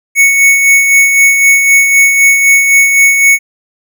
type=tone with tremolo; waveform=square; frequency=2217 Hz; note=C#7; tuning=in tune; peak=-3 dBFS; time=0.15-3.39 s; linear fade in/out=50 ms; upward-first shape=sine; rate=3.9 Hz; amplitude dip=45%; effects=none